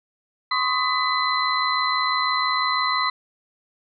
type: tone cluster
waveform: sine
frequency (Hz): 1025 / 1105 / 1251 / 2003 / 4059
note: C6 / C#6 / D#6 / B6 / B7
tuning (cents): -36 / -6 / +9 / +24 / +47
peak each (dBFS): -26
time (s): 0.51-3.1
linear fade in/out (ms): 5
effects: none